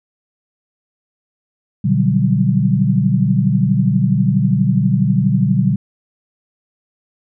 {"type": "chord", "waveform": "sine", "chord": "G major seventh", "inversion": "first", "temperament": "just", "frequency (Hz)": [122.5, 147, 183.75, 196], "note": ["B2", "D3", "F#3", "G3"], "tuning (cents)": [-14, 2, -12, 0], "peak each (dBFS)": -17, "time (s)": [1.84, 5.76], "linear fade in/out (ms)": 10, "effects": []}